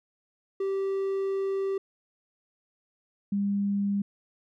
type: tone pair in turn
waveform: triangle / sine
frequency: 389.3 / 200.8 Hz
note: G4 / G3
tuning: -12 / +42 cents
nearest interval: major seventh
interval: 1146 cents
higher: first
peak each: -24 dBFS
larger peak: neither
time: 0.6-1.78 / 3.32-4.02 s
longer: first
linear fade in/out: 5 ms
effects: none